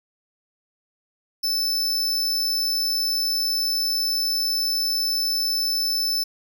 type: tone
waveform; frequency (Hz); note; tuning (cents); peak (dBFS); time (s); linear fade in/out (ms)
45% pulse; 5274; E8; 0; -21; 1.43-6.24; 10
effects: none